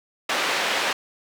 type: band-pass noise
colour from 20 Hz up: white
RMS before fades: -24 dBFS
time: 0.29-0.93 s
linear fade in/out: 5 ms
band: 360 to 2900 Hz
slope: 12 dB/octave
effects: none